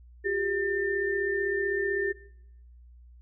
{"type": "tone cluster", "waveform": "sine", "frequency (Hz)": [363.9, 399.7, 1797], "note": ["F#4", "G4", "A6"], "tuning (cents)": [-29, 34, 36], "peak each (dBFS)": [-34, -28, -30], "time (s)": [0.24, 2.13], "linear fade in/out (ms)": 20, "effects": ["noise-tail reverb RT60 0.8 s tail -21 dB re dry", "added 60 Hz sine -49 dBFS peak until 3.21 s"]}